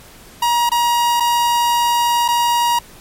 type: tone with dropouts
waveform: 45% pulse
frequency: 951 Hz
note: A#5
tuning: 34 cents sharp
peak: -13 dBFS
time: 0.42-2.79 s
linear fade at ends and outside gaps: 5 ms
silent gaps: 0.693-0.716 / 1.2-1.204 / 2.281-2.285 s
effects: pink hiss -42 dBFS RMS until 3 s + MP3 64 kbps